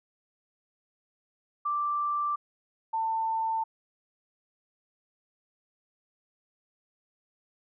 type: tone pair in turn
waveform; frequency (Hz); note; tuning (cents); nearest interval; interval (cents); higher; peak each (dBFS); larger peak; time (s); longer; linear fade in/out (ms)
sine; 1174.7 / 894.5; D6 / A5; 0 / +28; perfect fourth; 472; first; -26; neither; 1.65-2.36 / 2.93-3.64; neither; 10
effects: none